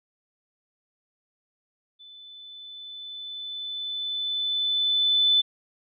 sine tone with level ramp, 3508 Hz, A7, 6 cents flat, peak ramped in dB -45 to -16 dBFS, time 1.99-5.42 s, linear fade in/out 20 ms, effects none

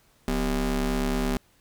30% pulse ring-modulated tone, 142.6 Hz, C#3, 49 cents sharp, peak -18 dBFS, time 0.28-1.37 s, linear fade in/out 0 ms, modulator 106 Hz, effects pink hiss -62 dBFS RMS until 1.6 s

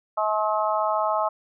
harmonic tone, 213.8 Hz, A3, 49 cents flat, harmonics 3 / 4 / 5 / 6, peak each -25 / -26 / -27 / -28 dBFS, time 0.17-1.29 s, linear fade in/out 10 ms, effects none

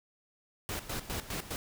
pink noise with tremolo, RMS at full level -36 dBFS, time 0.69-1.56 s, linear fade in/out 0 ms, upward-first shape square, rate 4.9 Hz, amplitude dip 75%, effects none

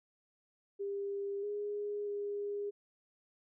sine tone with pitch steps, 399.7 / 412.6 / 407.9 Hz, G4 / G#4 / G#4, +34 / -11 / -31 cents, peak -35 dBFS, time 0.79-2.71 s, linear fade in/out 20 ms, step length 640 ms, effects none

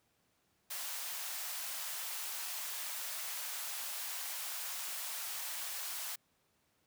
white high-pass noise, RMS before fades -41 dBFS, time 0.7-6.16 s, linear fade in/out 10 ms, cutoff 650 Hz, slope 24 dB/octave, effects pink hiss -75 dBFS RMS until 6.86 s + high-pass 80 Hz 12 dB/octave

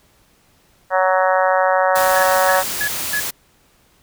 harmonic tone, 186.5 Hz, F#3, 14 cents sharp, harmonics 3 / 4 / 5 / 6 / 7 / 8 / 9 / 10, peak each -17 / -19 / -21 / -23 / -24 / -25 / -26 / -27 dBFS, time 0.9-2.64 s, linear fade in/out 50 ms
white noise, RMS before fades -24 dBFS, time 1.95-3.31 s, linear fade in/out 10 ms
sine tone bursts, 1691 Hz, G#6, 31 cents sharp, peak -18 dBFS, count 4, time 2.16-3.202 s, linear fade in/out 5 ms, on 73 ms, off 250 ms
effects pink hiss -56 dBFS RMS until 4.02 s

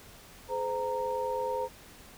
sine tone cluster, 423.1 / 513 / 926 Hz, G#4 / C5 / A#5, +32 / -34 / -12 cents, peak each -37 / -32 / -33 dBFS, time 0.48-1.69 s, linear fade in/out 50 ms, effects pink hiss -52 dBFS RMS until 2.17 s

